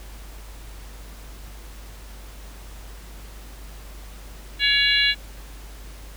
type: harmonic tone with a mistuned harmonic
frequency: 563 Hz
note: C#5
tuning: 27 cents sharp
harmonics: 3 / 4 / 5 / 6 / 7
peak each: -23 / -23 / -23 / -23 / -23 dBFS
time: 4.59-5.15 s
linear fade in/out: 50 ms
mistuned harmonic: 7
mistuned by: +32 cents
effects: added 50 Hz sine -38 dBFS peak until 6.16 s + pink hiss -46 dBFS RMS until 6.16 s